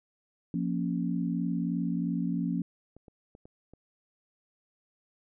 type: chord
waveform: sine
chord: Bb minor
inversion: second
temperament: equal with one note detuned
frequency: 174.61 / 234 / 277.2 Hz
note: F3 / Bb3 / Db4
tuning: 0 / +7 / 0 cents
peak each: -30 / -33 / -33 dBFS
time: 0.54-2.62 s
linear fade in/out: 2 ms
type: clicks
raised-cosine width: 2 ms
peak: -37 dBFS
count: 5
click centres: 2.966 / 3.082 / 3.351 / 3.455 / 3.736 s
effects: none